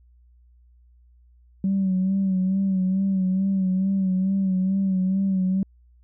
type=tone with vibrato; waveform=sine; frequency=190.3 Hz; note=F#3; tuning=49 cents sharp; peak=-18 dBFS; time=1.64-5.63 s; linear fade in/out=2 ms; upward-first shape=sine; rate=2.3 Hz; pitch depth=48 cents each way; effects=tanh soft clip ceiling -15 dBFS + added 60 Hz sine -52 dBFS peak until 6.03 s